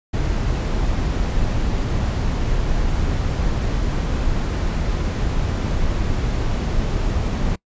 brown noise, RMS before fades -20 dBFS, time 0.13-7.56 s, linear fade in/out 10 ms, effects noise-tail reverb RT60 0.1 s tail -24 dB re dry + resampled to 16000 Hz

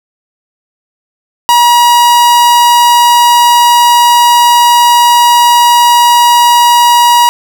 45% pulse tone, 959 Hz, A#5, 49 cents sharp, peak -3 dBFS, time 1.49-7.29 s, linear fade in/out 0 ms, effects 7-bit

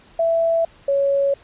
sine tone pair in turn, 663 / 556.5 Hz, E5 / C#5, +10 / +7 cents, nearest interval minor third, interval 303 cents, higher first, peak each -15 dBFS, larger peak neither, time 0.19-0.65 / 0.88-1.34 s, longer neither, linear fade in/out 5 ms, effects pink hiss -50 dBFS RMS until 1.43 s + resampled to 8000 Hz

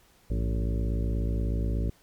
harmonic tone with a mistuned harmonic, 56.5 Hz, A1, 47 cents sharp, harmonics 1 / 2 / 3 / 4 / 5 / 6 / 7 / 8 / 10, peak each -26 / -32 / -36 / -38 / -40 / -42 / -43 / -44 / -46 dBFS, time 0.3-1.9 s, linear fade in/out 5 ms, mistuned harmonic 2, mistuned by -130 cents, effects pink hiss -61 dBFS RMS until 2.02 s + MP3 96 kbps

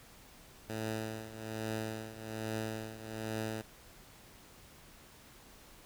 10% pulse tone with tremolo, 110 Hz, A2, in tune, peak -26 dBFS, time 0.69-3.62 s, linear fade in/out 10 ms, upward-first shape triangle, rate 1.2 Hz, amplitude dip 80%, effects pink hiss -57 dBFS RMS until 5.85 s

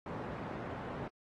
pink band-pass noise, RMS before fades -42 dBFS, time 0.06-1.08 s, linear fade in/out 2 ms, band 110 to 1200 Hz, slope 12 dB/octave, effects AAC 32 kbps

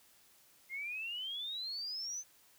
sine exponential sweep, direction up, 2093 to 6250 Hz, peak -38 dBFS, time 0.69-2.24 s, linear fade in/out 50 ms, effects white hiss -65 dBFS RMS until 2.58 s

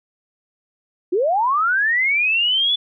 sine linear sweep, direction up, 329.6 to 3476 Hz, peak -15 dBFS, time 1.12-2.76 s, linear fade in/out 10 ms, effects none

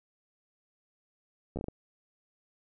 slowing click train, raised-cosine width 2 ms, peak -23 dBFS, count 6, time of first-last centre 1.56-1.684 s, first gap 12 ms, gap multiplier 1.37, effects none

